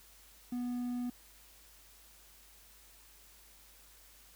triangle tone, 245 Hz, B3, 14 cents flat, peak -32 dBFS, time 0.52-1.1 s, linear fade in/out 5 ms, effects added 50 Hz sine -64 dBFS peak until 4.35 s + white hiss -60 dBFS RMS until 4.35 s

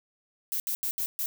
violet noise bursts at uneven times, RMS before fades -30 dBFS, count 5, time 0.52-0.6 / 0.67-0.75 / 0.83-0.91 / 0.98-1.06 / 1.19-1.26 s, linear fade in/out 0 ms, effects none

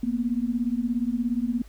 sine beating tone pair, 230.9 / 247.9 Hz, A#3 / B3, -16 / +7 cents, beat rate 17 Hz, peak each -26 dBFS, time 0.03-1.62 s, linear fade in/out 5 ms, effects added 50 Hz sine -45 dBFS peak until 1.68 s + pink hiss -57 dBFS RMS until 1.68 s

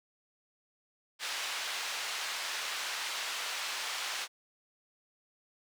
white band-pass noise, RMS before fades -37 dBFS, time 1.19-4.28 s, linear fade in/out 50 ms, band 840 to 4400 Hz, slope 12 dB/octave, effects none

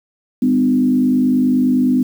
sine tone with frequency modulation, 253.3 Hz, B3, 44 cents sharp, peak -11 dBFS, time 0.42-2.03 s, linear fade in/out 5 ms, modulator 49.6 Hz, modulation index 0.77, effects 7-bit

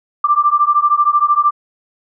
sine beating tone pair, 1174.7 / 1187.7 Hz, D6 / D6, 0 / +19 cents, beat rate 13 Hz, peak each -13 dBFS, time 0.24-1.51 s, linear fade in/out 5 ms, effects none

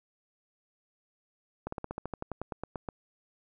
slowing click train, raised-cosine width 1 ms, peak -21 dBFS, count 15, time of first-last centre 1.67-2.888 s, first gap 54 ms, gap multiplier 1.07, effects none

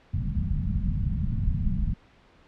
pink low-pass noise, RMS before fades -26 dBFS, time 0.13-1.94 s, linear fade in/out 10 ms, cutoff 210 Hz, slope 48 dB/octave, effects pink hiss -57 dBFS RMS until 2.47 s + low-pass 3000 Hz 12 dB/octave

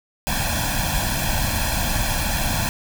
pink noise with comb filter, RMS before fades -22 dBFS, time 0.27-2.69 s, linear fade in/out 0 ms, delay 1.2 ms, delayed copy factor +0.9, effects none

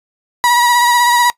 35% pulse tone with vibrato, 964 Hz, B5, 42 cents flat, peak -7 dBFS, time 0.44-1.3 s, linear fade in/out 0 ms, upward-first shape sine, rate 16 Hz, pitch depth 28 cents each way, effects noise-tail reverb RT60 0.1 s tail -21 dB re dry + resampled to 32000 Hz

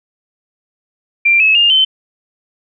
sine tone with pitch steps, 2370 / 2585 / 2818 / 3074 Hz, D7 / E7 / F7 / G7, +15 / -34 / +15 / -35 cents, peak -7 dBFS, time 1.25-1.85 s, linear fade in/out 10 ms, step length 150 ms, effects none

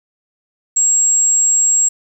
sine tone, 7600 Hz, A#8, 33 cents sharp, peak -10 dBFS, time 0.76-1.89 s, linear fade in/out 10 ms, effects 7-bit

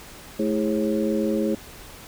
harmonic tone with a mistuned harmonic, 108.3 Hz, A2, 27 cents flat, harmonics 2 / 3 / 4 / 5, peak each -24 / -26 / -27 / -28 dBFS, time 0.39-1.55 s, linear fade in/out 5 ms, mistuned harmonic 4, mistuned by -94 cents, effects pink hiss -43 dBFS RMS until 2.07 s

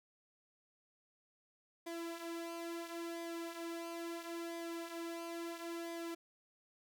sawtooth tone with flanger, 336.5 Hz, E4, 36 cents sharp, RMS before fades -44 dBFS, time 1.86-6.15 s, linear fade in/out 10 ms, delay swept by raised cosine 0.71 to 5.41 ms, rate 0.74 Hz, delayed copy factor -0.6, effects none

